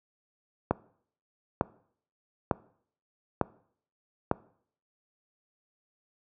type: click train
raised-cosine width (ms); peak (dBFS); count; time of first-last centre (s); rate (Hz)
1; -9; 5; 0.71-4.314; 1.11
effects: noise-tail reverb RT60 0.6 s tail -21 dB re dry + high-pass 80 Hz 12 dB/octave